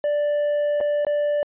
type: tone with dropouts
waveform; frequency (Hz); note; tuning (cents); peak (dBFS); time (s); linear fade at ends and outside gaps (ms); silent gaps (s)
triangle; 587.3; D5; 0; -17; 0.04-1.43; 1; 0.804-0.81 / 1.049-1.067
effects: resampled to 8000 Hz